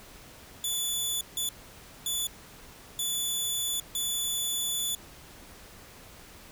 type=tone bursts at uneven times; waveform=15% pulse; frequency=3466 Hz; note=A7; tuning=27 cents flat; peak=-21 dBFS; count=5; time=0.64-1.21 / 1.37-1.49 / 2.06-2.27 / 2.99-3.8 / 3.95-4.95 s; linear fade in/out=2 ms; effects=pink hiss -50 dBFS RMS until 6.51 s